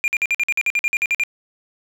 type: tone bursts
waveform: triangle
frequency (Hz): 2400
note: D7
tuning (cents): +37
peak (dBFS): -14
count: 14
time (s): 0.04-1.236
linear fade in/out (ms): 0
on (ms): 39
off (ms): 50
effects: none